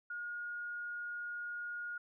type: tone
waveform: sine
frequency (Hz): 1433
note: F6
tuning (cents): +44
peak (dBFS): -39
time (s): 0.1-1.98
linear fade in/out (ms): 5
effects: none